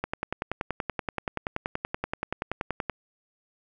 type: click train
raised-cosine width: 0.5 ms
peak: -13 dBFS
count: 31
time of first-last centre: 0.04-2.897 s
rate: 10.5 Hz
effects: none